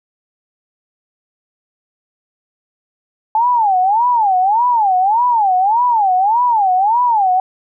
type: tone with vibrato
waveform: sine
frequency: 850 Hz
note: G#5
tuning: 40 cents sharp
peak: -10 dBFS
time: 3.35-7.4 s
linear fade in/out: 2 ms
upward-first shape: sine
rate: 1.7 Hz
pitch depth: 260 cents each way
effects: none